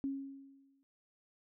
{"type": "tone with exponential decay", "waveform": "sine", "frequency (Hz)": 273.6, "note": "C#4", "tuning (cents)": -23, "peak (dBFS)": -32, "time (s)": [0.04, 0.83], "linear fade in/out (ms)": 0, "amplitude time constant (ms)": 170, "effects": []}